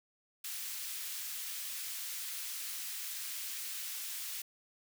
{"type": "high-pass noise", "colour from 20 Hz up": "white", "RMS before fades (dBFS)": -41, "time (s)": [0.44, 4.42], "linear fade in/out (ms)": 5, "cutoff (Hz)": 1900, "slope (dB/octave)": 12, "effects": []}